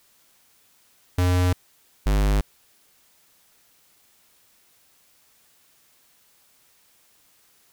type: tone pair in turn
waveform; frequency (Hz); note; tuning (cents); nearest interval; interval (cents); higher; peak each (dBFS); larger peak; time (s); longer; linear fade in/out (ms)
square; 90.1 / 50.36; F#2 / G1; -45 / +47; minor seventh; 1008; first; -18; neither; 1.18-1.53 / 2.06-2.41; neither; 5
effects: white hiss -60 dBFS RMS until 7.72 s